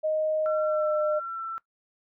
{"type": "tone with pitch glide", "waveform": "sine", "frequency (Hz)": [622.3, 607.7], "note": ["D#5", "D#5"], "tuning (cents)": [0, -41], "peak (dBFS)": -23, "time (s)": [0.03, 1.2], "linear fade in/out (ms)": 20, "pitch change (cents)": -41, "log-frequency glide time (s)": [0.46, 1.01]}
{"type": "tone with vibrato", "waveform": "sine", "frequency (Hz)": 1348, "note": "E6", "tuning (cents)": 38, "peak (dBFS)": -31, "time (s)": [0.46, 1.58], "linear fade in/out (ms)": 0, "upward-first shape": "sine", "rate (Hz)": 1.7, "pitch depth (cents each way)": 14}
{"effects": ["noise-tail reverb RT60 0.1 s tail -18 dB re dry"]}